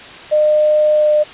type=tone with pitch glide; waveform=sine; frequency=607 to 602.5 Hz; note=D#5 to D5; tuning=-43 to +44 cents; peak=-9 dBFS; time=0.31-1.24 s; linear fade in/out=20 ms; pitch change=-13 cents; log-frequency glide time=0.95-1.12 s; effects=white hiss -34 dBFS RMS until 1.33 s + resampled to 8000 Hz